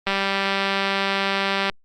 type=click train; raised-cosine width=0.3 ms; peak=-6 dBFS; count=320; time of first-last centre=0.07-1.698 s; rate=196 Hz; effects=Opus 32 kbps